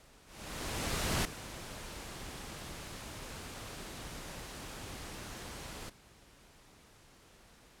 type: noise with ADSR envelope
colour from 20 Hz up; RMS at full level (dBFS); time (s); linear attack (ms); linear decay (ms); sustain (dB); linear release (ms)
pink; -31; 0.25-5.9; 1000; 3; -14; 10
effects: pink hiss -60 dBFS RMS until 7.8 s + low-pass 11000 Hz 12 dB/octave